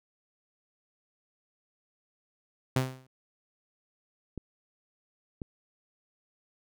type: tone with exponential decay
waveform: sawtooth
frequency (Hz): 129.9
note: C3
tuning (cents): -12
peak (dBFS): -18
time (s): 2.76-3.07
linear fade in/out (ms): 5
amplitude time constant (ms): 66
type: clicks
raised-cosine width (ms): 3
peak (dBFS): -24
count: 2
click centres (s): 4.377 / 5.418
effects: none